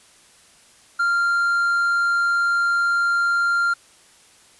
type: tone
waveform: triangle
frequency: 1391 Hz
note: F6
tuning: 7 cents flat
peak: -15 dBFS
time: 0.99-3.74 s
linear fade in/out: 10 ms
effects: white hiss -52 dBFS RMS until 4.59 s + resampled to 24000 Hz